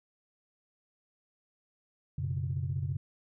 sine chord, F# suspended fourth, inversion none, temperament equal, 92.5 / 123.47 / 138.59 Hz, F#2 / B2 / C#3, 0 / 0 / 0 cents, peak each -34 / -36 / -33 dBFS, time 2.18-2.97 s, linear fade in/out 5 ms, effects tanh soft clip ceiling -22 dBFS

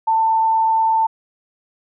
sine tone with frequency modulation, 892 Hz, A5, 23 cents sharp, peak -13 dBFS, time 0.07-1.07 s, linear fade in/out 10 ms, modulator 28.5 Hz, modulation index 0.23, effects none

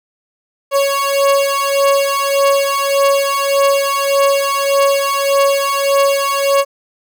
30% pulse beating tone pair, 554.4 / 556.1 Hz, C#5 / C#5, 0 / +5 cents, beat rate 1.7 Hz, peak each -12 dBFS, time 0.71-6.65 s, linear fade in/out 50 ms, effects none

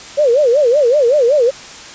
sine tone with vibrato, 530 Hz, C5, 22 cents sharp, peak -8 dBFS, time 0.17-1.51 s, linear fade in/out 20 ms, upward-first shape sine, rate 5.3 Hz, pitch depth 240 cents each way, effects white hiss -33 dBFS RMS until 1.94 s + resampled to 16000 Hz

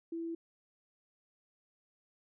sine tone, 332.2 Hz, E4, 13 cents sharp, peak -36 dBFS, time 0.12-0.35 s, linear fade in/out 5 ms, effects none

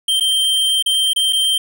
square tone with dropouts, 3146 Hz, G7, 6 cents sharp, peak -14 dBFS, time 0.08-1.58 s, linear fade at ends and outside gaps 5 ms, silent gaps 0.199-0.207 / 0.825-0.86 / 1.134-1.161 / 1.326-1.33 s, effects none

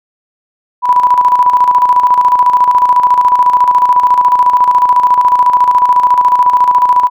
sine tone with tremolo, 987.8 Hz, B5, in tune, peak -3 dBFS, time 0.82-7.1 s, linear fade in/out 50 ms, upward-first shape square, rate 14 Hz, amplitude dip 55%, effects none

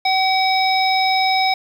harmonic tone with a mistuned harmonic, 760 Hz, F#5, 46 cents sharp, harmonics 1 / 3 / 5 / 7, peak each -16 / -21 / -23 / -24 dBFS, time 0.05-1.54 s, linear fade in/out 5 ms, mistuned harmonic 7, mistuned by -54 cents, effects 7-bit

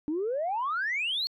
sine exponential sweep, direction up, 290.5 to 4435 Hz, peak -26 dBFS, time 0.08-1.27 s, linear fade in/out 0 ms, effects tanh soft clip ceiling -23 dBFS

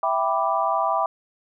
sine chord, E minor seventh, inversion none, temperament equal, 659.3 / 784 / 987.8 / 1174.7 Hz, E5 / G5 / B5 / D6, 0 / 0 / 0 / 0 cents, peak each -25 dBFS, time 0.03-1.06 s, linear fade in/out 2 ms, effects none

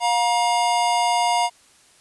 square tone pair together, 710 / 947.7 Hz, F5 / A#5, +28 / +28 cents, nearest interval perfect fourth, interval 500 cents, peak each -21 dBFS, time 0-1.5 s, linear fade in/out 50 ms, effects white hiss -54 dBFS RMS until 2 s + resampled to 24000 Hz

